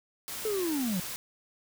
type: noise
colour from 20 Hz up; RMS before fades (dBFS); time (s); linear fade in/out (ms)
white; -38; 0.28-1.16; 0
type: linear sweep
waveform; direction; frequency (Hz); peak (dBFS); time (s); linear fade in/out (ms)
triangle; down; 444.7 to 169.1; -26; 0.45-1; 2
effects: none